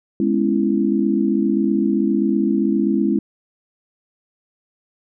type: chord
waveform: sine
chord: C# minor seventh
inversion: second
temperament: just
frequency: 207.9 / 249.5 / 277.2 / 332.6 Hz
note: G#3 / B3 / C#4 / E4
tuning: +2 / +18 / 0 / +16 cents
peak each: -19 / -24 / -21 / -20 dBFS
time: 0.2-3.19 s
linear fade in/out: 2 ms
effects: none